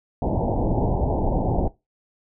pink low-pass noise, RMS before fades -22 dBFS, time 0.22-1.68 s, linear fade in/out 2 ms, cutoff 910 Hz, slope 96 dB/octave, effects noise-tail reverb RT60 0.2 s tail -18 dB re dry

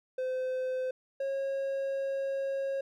triangle tone pair in turn, 514 / 544.6 Hz, C5 / C#5, -31 / -31 cents, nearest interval minor second, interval 100 cents, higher second, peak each -28 dBFS, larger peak neither, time 0.18-0.91 / 1.2-2.81 s, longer second, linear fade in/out 5 ms, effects none

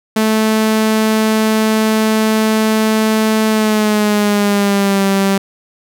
sawtooth tone with pitch glide, 218.4 to 195.7 Hz, A3 to G3, -13 to -3 cents, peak -7 dBFS, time 0.16-5.38 s, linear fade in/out 5 ms, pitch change -190 cents, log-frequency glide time 3.48-5.04 s, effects none

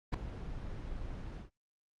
brown noise with ADSR envelope, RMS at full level -23 dBFS, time 0.12-1.5 s, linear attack 22 ms, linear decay 4 ms, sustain -18 dB, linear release 120 ms, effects low-pass 5000 Hz 12 dB/octave + Opus 24 kbps

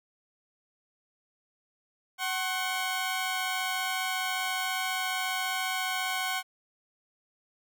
15% pulse tone pair together, 750.2 / 1078 Hz, F#5 / C#6, +24 / -49 cents, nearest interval tritone, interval 627 cents, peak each -24 / -27 dBFS, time 2.18-6.43 s, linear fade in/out 50 ms, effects none

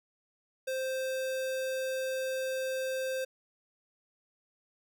square tone, 523.3 Hz, C5, in tune, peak -32 dBFS, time 0.67-3.25 s, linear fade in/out 10 ms, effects none

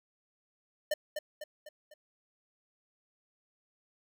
square tone with echo, 603 Hz, D5, 46 cents sharp, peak -28 dBFS, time 0.91-0.94 s, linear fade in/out 5 ms, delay 250 ms, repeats 4, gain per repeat -6 dB, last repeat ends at 1.94 s, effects none

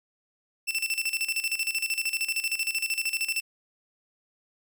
sawtooth tone with tremolo, 2674 Hz, E7, 24 cents sharp, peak -21 dBFS, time 0.67-3.41 s, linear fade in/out 20 ms, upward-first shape square, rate 13 Hz, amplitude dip 75%, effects none

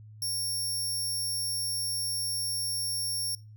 20% pulse tone, 5500 Hz, F8, 27 cents flat, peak -24 dBFS, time 0.22-3.35 s, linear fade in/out 2 ms, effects noise-tail reverb RT60 0.3 s tail -24 dB re dry + added 107 Hz sine -46 dBFS peak until 3.56 s

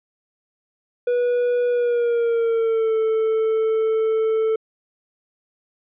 triangle tone with pitch glide, 487.4 to 441.8 Hz, B4 to A4, -23 to +7 cents, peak -15 dBFS, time 1.07-4.56 s, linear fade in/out 5 ms, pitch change -170 cents, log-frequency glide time 1.69-2.96 s, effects resampled to 8000 Hz

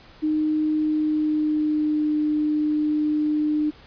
sine tone with pitch glide, 307.8 to 302.3 Hz, D#4 to D#4, -19 to -50 cents, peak -19 dBFS, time 0.22-3.71 s, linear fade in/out 20 ms, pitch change -31 cents, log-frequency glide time 0.75-2.2 s, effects pink hiss -49 dBFS RMS until 3.86 s + resampled to 11025 Hz

